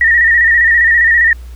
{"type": "tone with vibrato", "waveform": "sine", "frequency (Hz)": 1864.7, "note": "A#6", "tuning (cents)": 0, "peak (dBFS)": -6, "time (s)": [0.01, 1.33], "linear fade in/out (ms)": 2, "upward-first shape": "square", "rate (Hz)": 15, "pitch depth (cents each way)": 49, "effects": ["added 60 Hz sine -27 dBFS peak until 1.55 s", "pink hiss -46 dBFS RMS until 1.55 s"]}